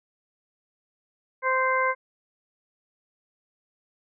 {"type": "harmonic tone", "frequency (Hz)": 520, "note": "C5", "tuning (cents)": -11, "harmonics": [1, 2, 3, 4], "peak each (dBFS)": [-27, -24, -28, -28], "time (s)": [1.42, 1.95], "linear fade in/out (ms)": 50, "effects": []}